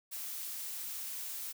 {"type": "noise", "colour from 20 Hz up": "blue", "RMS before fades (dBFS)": -41, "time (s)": [0.11, 1.53], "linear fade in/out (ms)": 20, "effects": []}